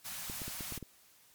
white band-stop noise, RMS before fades -42 dBFS, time 0.04-0.79 s, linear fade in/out 20 ms, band 250 to 570 Hz, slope 48 dB/octave
clicks, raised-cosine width 3 ms, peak -30 dBFS, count 7, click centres 0.299 / 0.418 / 0.48 / 0.608 / 0.723 / 0.777 / 0.827 s
effects white hiss -63 dBFS RMS until 1.34 s + MP3 96 kbps

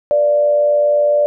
sine tone with frequency modulation, 587.3 Hz, D5, in tune, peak -10 dBFS, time 0.11-1.26 s, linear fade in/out 0 ms, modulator 104 Hz, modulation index 0.33, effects none

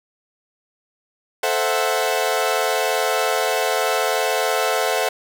sawtooth chord, F# half-diminished seventh, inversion first, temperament equal, 440 / 523.3 / 659.3 / 740 Hz, A4 / C5 / E5 / F#5, 0 / 0 / 0 / 0 cents, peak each -20 dBFS, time 1.43-5.09 s, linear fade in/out 5 ms, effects none

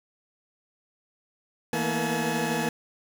20% pulse tone cluster, 162.5 / 227.3 / 240 / 852 Hz, E3 / A#3 / B3 / G#5, -24 / -43 / -49 / +44 cents, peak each -26 dBFS, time 1.73-2.69 s, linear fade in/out 2 ms, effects none

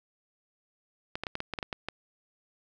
clicks, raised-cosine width 0.3 ms, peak -17 dBFS, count 10, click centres 1.155 / 1.236 / 1.268 / 1.354 / 1.404 / 1.537 / 1.588 / 1.628 / 1.728 / 1.886 s, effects none

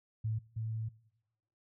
sine tone pair in turn, 110 / 111.09 Hz, A2 / A2, 0 / +17 cents, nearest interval unison, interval 17 cents, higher second, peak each -31 / -34 dBFS, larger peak first, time 0.24-0.39 / 0.56-0.89 s, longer second, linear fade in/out 10 ms, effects noise-tail reverb RT60 1.0 s tail -23 dB re dry

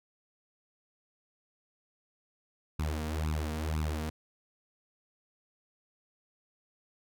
sawtooth tone with flanger, 77.5 Hz, D#2, 6 cents flat, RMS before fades -33 dBFS, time 2.79-4.1 s, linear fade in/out 5 ms, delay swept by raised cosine 0.77 to 4.37 ms, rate 2 Hz, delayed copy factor +1, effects none

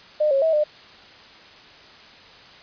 sine tone with pitch steps, 606 / 546 / 644 / 602 Hz, D#5 / C#5 / E5 / D5, -46 / -26 / -41 / +43 cents, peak -16 dBFS, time 0.2-0.64 s, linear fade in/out 10 ms, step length 110 ms, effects white hiss -46 dBFS RMS until 2.62 s + resampled to 11025 Hz

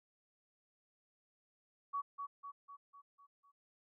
sine tone with echo, 1128 Hz, C#6, 30 cents sharp, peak -35 dBFS, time 1.93-2.02 s, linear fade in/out 20 ms, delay 250 ms, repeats 6, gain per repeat -5 dB, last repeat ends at 3.52 s, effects none

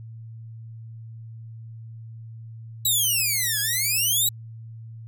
5% pulse exponential two-way sweep, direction down then up, 3951 to 1629 to 3951 Hz, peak -12 dBFS, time 2.85-4.29 s, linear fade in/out 5 ms, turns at 3.6 s, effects added 113 Hz sine -37 dBFS peak until 5.07 s

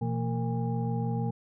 sine tone cluster, 121.4 / 167.7 / 227.4 / 460 / 813 Hz, B2 / E3 / A#3 / A#4 / G#5, -29 / +30 / -43 / -23 / -37 cents, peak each -29 / -34 / -33 / -38 / -38 dBFS, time 0.01-1.31 s, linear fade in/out 10 ms, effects tanh soft clip ceiling -18 dBFS

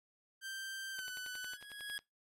sawtooth tone with pitch glide, 1568 to 1498.9 Hz, G6 to F#6, 0 to +22 cents, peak -38 dBFS, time 0.41-1.58 s, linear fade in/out 50 ms, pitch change -78 cents, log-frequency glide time 0.93-1.06 s
click train, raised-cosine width 0.2 ms, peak -35 dBFS, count 12, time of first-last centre 0.99-1.99 s, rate 11 Hz
25% pulse tone with exponential growth, 1661.2 Hz, G#6, in tune, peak -34 dBFS, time 1.01-1.98 s, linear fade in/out 1 ms, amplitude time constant 210 ms
effects noise-tail reverb RT60 0.2 s tail -24 dB re dry + AAC 48 kbps

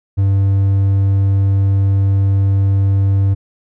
triangle tone, 98 Hz, G2, in tune, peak -8 dBFS, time 0.17-3.35 s, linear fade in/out 20 ms, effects none

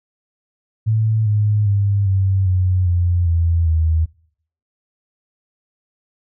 sine tone with pitch steps, 110 / 105.15 / 100.52 / 96.09 / 91.86 / 87.81 / 83.94 / 80.25 Hz, A2 / G#2 / G2 / G2 / F#2 / F2 / E2 / E2, 0 / +22 / +44 / -34 / -12 / +10 / +32 / -46 cents, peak -13 dBFS, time 0.86-4.06 s, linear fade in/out 20 ms, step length 400 ms, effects noise-tail reverb RT60 0.6 s tail -23 dB re dry

